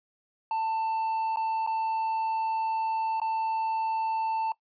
triangle tone with dropouts, 890 Hz, A5, 20 cents sharp, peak -24 dBFS, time 0.51-4.52 s, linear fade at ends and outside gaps 2 ms, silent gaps 1.36-1.37 / 1.665-1.673 / 3.2-3.216 s, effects noise-tail reverb RT60 0.1 s tail -20 dB re dry + resampled to 11025 Hz

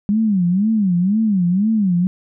sine tone with vibrato, 196.9 Hz, G3, 8 cents sharp, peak -13 dBFS, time 0.09-2.07 s, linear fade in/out 0 ms, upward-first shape sine, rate 2 Hz, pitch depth 220 cents each way, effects none

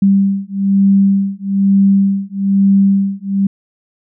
sine beating tone pair, 196 / 197.1 Hz, G3 / G3, 0 / +10 cents, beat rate 1.1 Hz, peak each -12 dBFS, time 0.02-3.47 s, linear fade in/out 5 ms, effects none

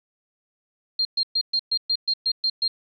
sine tone bursts, 4202 Hz, C8, 7 cents sharp, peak -19 dBFS, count 10, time 0.99-2.68 s, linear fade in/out 5 ms, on 61 ms, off 120 ms, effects none

